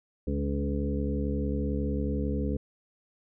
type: harmonic tone with a mistuned harmonic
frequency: 71.1 Hz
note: C#2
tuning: 45 cents sharp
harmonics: 1 / 2 / 3 / 4 / 6 / 7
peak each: -30 / -36 / -33 / -34 / -37 / -38 dBFS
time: 0.27-2.57 s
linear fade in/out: 5 ms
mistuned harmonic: 3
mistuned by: -33 cents
effects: none